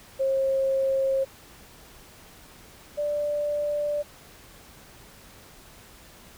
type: tone pair in turn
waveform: sine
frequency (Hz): 537 / 588.1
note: C5 / D5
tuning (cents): +45 / +2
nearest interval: major second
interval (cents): 157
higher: second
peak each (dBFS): -21 / -24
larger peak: first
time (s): 0.19-1.25 / 2.97-4.03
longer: neither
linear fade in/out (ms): 20
effects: pink hiss -50 dBFS RMS until 6.37 s